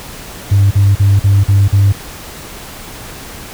sine tone bursts, 99.5 Hz, G2, 26 cents sharp, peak -4 dBFS, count 6, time 0.51-1.925 s, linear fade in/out 10 ms, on 200 ms, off 43 ms, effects tanh soft clip ceiling -3 dBFS + pink hiss -30 dBFS RMS until 3.53 s

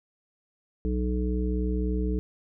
harmonic tone, 61.74 Hz, B1, in tune, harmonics 1 / 3 / 5 / 7, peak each -26 / -31 / -33 / -34 dBFS, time 0.85-2.19 s, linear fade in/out 0 ms, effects none

